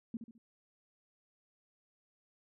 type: tone with echo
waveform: sine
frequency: 230 Hz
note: A#3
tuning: 23 cents flat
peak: -35 dBFS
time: 0.14-0.17 s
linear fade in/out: 2 ms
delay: 70 ms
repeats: 3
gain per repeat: -8 dB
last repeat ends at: 0.38 s
effects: none